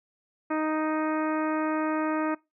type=harmonic tone; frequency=311.1 Hz; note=D#4; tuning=in tune; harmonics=1 / 2 / 3 / 4 / 5 / 6 / 7 / 8; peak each=-27 / -32 / -34 / -34 / -39 / -42 / -45 / -46 dBFS; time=0.5-2.35 s; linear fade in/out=10 ms; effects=noise-tail reverb RT60 0.2 s tail -21 dB re dry